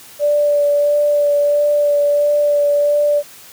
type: tone with vibrato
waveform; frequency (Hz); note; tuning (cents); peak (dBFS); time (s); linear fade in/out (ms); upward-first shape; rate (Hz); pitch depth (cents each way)
sine; 583; D5; -13; -11; 0.19-3.23; 50; sine; 1.5; 13
effects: white hiss -40 dBFS RMS until 3.52 s + high-pass 60 Hz 12 dB/octave